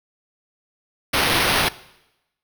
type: noise with sample-and-hold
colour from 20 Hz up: violet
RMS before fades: -19 dBFS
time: 1.13-1.69 s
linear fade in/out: 10 ms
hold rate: 7350 Hz
effects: noise-tail reverb RT60 0.9 s tail -19 dB re dry